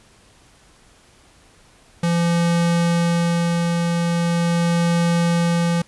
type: tone with tremolo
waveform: square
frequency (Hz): 170.5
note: F3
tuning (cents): -41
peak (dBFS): -16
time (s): 2.03-5.82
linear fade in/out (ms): 5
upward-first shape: sine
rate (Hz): 0.41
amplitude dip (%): 25
effects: pink hiss -52 dBFS RMS until 5.87 s + resampled to 24000 Hz